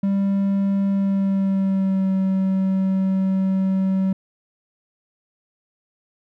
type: tone with pitch glide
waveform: triangle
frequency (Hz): 197 to 190.73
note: G3 to G3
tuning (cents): +9 to -47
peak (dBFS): -15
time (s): 0.03-4.13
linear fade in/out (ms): 5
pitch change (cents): -56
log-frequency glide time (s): 0.89-2.12
effects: none